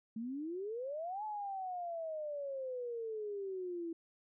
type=exponential two-way sweep; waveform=sine; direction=up then down; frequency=216.6 to 866 to 328.3 Hz; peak=-38 dBFS; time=0.16-3.93 s; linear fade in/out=5 ms; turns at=1.24 s; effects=none